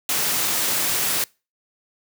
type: noise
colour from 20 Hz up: white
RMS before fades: -22 dBFS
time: 0.09-1.24 s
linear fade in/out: 2 ms
effects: noise-tail reverb RT60 0.3 s tail -25 dB re dry + high-pass 100 Hz 12 dB/octave